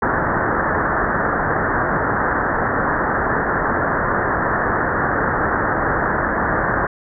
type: low-pass noise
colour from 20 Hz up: white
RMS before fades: -19 dBFS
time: 0.02-6.87 s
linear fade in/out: 5 ms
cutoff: 1800 Hz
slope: 96 dB/octave
effects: none